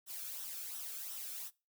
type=noise with flanger; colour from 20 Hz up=blue; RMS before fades=-44 dBFS; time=0.06-1.51 s; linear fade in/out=50 ms; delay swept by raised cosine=0.43 to 1.06 ms; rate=2.8 Hz; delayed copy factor=-0.55; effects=noise-tail reverb RT60 0.3 s tail -23 dB re dry